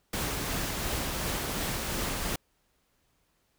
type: noise with tremolo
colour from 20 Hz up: pink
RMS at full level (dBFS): -31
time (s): 0.13-2.36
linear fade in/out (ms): 5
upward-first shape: triangle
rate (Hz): 2.8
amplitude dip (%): 25
effects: pink hiss -72 dBFS RMS until 3.58 s